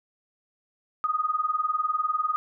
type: tone with tremolo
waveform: sine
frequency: 1243 Hz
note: D#6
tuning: 2 cents flat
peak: -19 dBFS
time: 1.04-2.36 s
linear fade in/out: 0 ms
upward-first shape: triangle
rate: 20 Hz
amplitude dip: 95%
effects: none